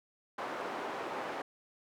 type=band-pass noise; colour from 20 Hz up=white; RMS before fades=-39 dBFS; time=0.38-1.42 s; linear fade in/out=5 ms; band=330 to 1000 Hz; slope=12 dB/octave; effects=none